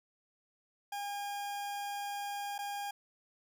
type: tone with dropouts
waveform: 40% pulse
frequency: 811 Hz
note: G#5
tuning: 41 cents flat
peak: -36 dBFS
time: 0.92-2.91 s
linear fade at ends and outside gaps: 5 ms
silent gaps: 2.581-2.588 s
effects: none